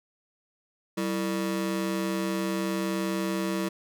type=ring-modulated tone; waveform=35% pulse; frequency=261.6 Hz; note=C4; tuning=in tune; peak=-22 dBFS; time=0.97-3.69 s; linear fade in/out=10 ms; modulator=70.4 Hz; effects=none